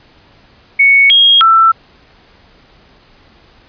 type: tone with pitch steps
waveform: sine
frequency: 2220 / 3263 / 1333 Hz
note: C#7 / G#7 / E6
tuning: +2 / -31 / +19 cents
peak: -4 dBFS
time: 0.79-1.72 s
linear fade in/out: 10 ms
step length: 310 ms
effects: pink hiss -46 dBFS RMS until 3.68 s + resampled to 11025 Hz